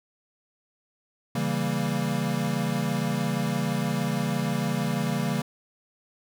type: chord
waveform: square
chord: C# diminished seventh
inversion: none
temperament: equal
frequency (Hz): 138.59 / 164.81 / 196 / 233.1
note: C#3 / E3 / G3 / Bb3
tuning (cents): 0 / 0 / 0 / 0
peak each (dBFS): -31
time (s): 1.35-5.42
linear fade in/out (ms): 5
effects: none